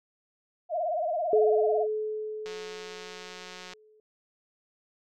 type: tone with vibrato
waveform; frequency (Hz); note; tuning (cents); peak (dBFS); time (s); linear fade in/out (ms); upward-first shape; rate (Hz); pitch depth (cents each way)
sine; 662; E5; +7; -26; 0.69-1.87; 50; sine; 18; 140
type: tone with exponential decay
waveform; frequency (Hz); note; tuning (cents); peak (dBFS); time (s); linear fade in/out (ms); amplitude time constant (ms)
sine; 429.9; A4; -40; -18; 1.33-4; 2; 580
type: click train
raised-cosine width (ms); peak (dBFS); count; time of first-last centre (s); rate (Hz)
0.2; -26; 233; 2.46-3.735; 182
effects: none